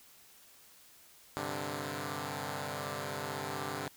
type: chord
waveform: 5% pulse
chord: G suspended fourth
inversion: none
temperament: equal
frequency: 98 / 130.81 / 146.83 Hz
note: G2 / C3 / D3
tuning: 0 / 0 / 0 cents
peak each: -31 / -30 / -28 dBFS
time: 1.37-3.88 s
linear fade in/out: 0 ms
effects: white hiss -59 dBFS RMS until 3.96 s